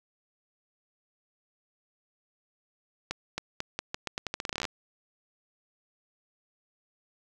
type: accelerating click train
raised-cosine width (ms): 0.2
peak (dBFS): -14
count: 20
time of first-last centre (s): 3.11-4.652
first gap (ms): 270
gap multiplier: 0.83
effects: none